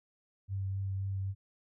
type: tone with vibrato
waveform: sine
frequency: 97 Hz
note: G2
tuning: 18 cents flat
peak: -32 dBFS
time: 0.48-1.35 s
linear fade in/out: 50 ms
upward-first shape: triangle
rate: 3.8 Hz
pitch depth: 16 cents each way
effects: none